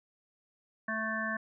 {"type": "harmonic tone", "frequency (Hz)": 220, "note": "A3", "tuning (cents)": 0, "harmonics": [1, 3, 5, 7, 8], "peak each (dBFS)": [-38, -40, -39, -38, -35], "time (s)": [0.88, 1.37], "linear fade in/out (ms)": 5, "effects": []}